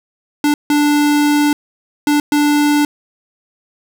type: tone bursts at uneven times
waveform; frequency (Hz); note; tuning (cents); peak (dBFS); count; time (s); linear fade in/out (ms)
square; 293.7; D4; 0; -11; 4; 0.44-0.54 / 0.7-1.53 / 2.07-2.2 / 2.32-2.85; 2
effects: none